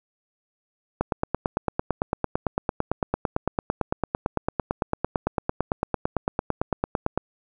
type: click train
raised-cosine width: 1 ms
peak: -8 dBFS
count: 56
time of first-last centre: 1.01-7.176 s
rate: 8.92 Hz
effects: none